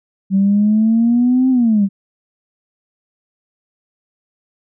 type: exponential two-way sweep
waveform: sine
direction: up then down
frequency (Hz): 191 to 262.3 to 191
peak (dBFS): -9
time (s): 0.3-1.89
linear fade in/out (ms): 50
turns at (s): 1.5
effects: tanh soft clip ceiling -5 dBFS